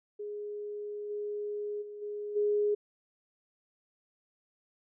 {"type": "tone with level steps", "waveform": "sine", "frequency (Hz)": 415.3, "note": "G#4", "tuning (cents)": 0, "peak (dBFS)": [-36, -33, -41, -35, -25], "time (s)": [0.19, 2.75], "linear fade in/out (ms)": 10, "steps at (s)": [1.09, 1.81, 2.01, 2.35], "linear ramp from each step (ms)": 20, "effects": []}